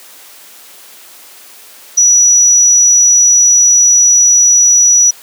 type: tone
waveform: sine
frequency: 5870 Hz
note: F#8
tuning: 15 cents flat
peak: -4 dBFS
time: 1.97-5.11 s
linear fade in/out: 10 ms
effects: white hiss -37 dBFS RMS until 5.22 s + high-pass 300 Hz 12 dB/octave